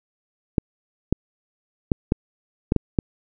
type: clicks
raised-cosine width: 3 ms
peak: -4 dBFS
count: 7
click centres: 0.582 / 1.126 / 1.918 / 2.121 / 2.721 / 2.763 / 2.988 s
effects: none